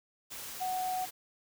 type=tone in noise; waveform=sine; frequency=741 Hz; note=F#5; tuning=2 cents sharp; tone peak=-31 dBFS; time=0.6-1.06 s; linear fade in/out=20 ms; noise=white; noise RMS=-43 dBFS; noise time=0.3-1.11 s; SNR=+9 dB; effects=none